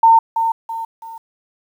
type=tone with echo; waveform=sine; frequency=908 Hz; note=A#5; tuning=46 cents flat; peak=-6 dBFS; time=0.03-0.19 s; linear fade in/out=5 ms; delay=330 ms; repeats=3; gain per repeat=-8 dB; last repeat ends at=1.18 s; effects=8-bit